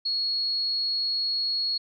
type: tone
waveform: sine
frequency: 4329 Hz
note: C#8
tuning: 42 cents flat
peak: -24 dBFS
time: 0.05-1.78 s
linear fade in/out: 10 ms
effects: none